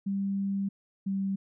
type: tone pair in turn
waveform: sine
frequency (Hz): 197 / 194.74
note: G3 / G3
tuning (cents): +9 / -11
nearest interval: unison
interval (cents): 20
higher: first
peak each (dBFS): -27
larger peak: neither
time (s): 0.06-0.69 / 1.06-1.36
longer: first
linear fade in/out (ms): 10
effects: none